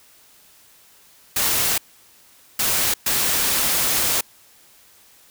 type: noise bursts at uneven times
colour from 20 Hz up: white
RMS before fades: -20 dBFS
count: 3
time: 1.36-1.78 / 2.59-2.94 / 3.06-4.21 s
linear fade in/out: 5 ms
effects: white hiss -52 dBFS RMS until 5.3 s